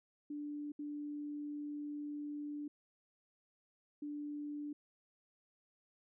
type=tone bursts at uneven times; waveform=sine; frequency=293.7 Hz; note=D4; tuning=in tune; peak=-40 dBFS; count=3; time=0.3-0.72 / 0.79-2.68 / 4.02-4.73 s; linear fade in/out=5 ms; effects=none